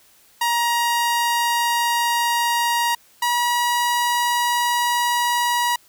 sawtooth tone pair in turn, 945 / 962.6 Hz, A#5 / B5, +23 / -45 cents, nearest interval unison, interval 32 cents, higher second, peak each -14 dBFS, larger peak neither, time 0.41-2.95 / 3.22-5.76 s, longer neither, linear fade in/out 5 ms, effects white hiss -54 dBFS RMS until 5.88 s

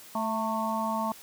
harmonic tone with a mistuned harmonic, 220 Hz, A3, in tune, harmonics 1 / 3 / 4 / 5, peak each -32 / -34 / -31 / -33 dBFS, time 0.15-1.12 s, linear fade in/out 2 ms, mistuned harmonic 4, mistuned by +37 cents, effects white hiss -49 dBFS RMS until 1.22 s + high-pass 80 Hz 12 dB/octave

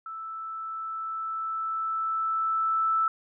sine tone with level ramp, 1318.5 Hz, E6, in tune, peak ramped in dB -35 to -21 dBFS, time 0.06-3.08 s, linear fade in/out 2 ms, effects none

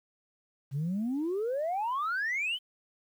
sine exponential sweep, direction up, 130.7 to 3136 Hz, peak -27 dBFS, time 0.71-2.59 s, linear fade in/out 50 ms, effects tanh soft clip ceiling -26 dBFS + 10-bit

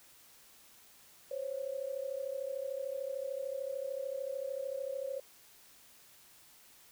sine tone pair together, 521 / 554.4 Hz, C5 / C#5, -7 / 0 cents, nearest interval minor second, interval 107 cents, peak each -39 / -38 dBFS, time 1.31-5.2 s, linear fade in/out 5 ms, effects white hiss -60 dBFS RMS until 6.91 s

